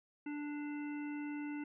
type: harmonic tone with a mistuned harmonic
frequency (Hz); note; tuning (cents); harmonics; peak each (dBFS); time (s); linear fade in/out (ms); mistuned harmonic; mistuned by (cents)
293.7; D4; 0; 1 / 3 / 5 / 7 / 9; -39 / -53 / -54 / -54 / -56; 0.26-1.64; 5; 9; +19
effects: none